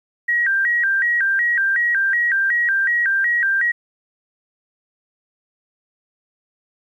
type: tone with vibrato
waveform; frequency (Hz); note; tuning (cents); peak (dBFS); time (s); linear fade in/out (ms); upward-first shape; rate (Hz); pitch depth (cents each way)
sine; 1735; A6; -25; -15; 0.28-3.72; 10; square; 2.7; 160
effects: 9-bit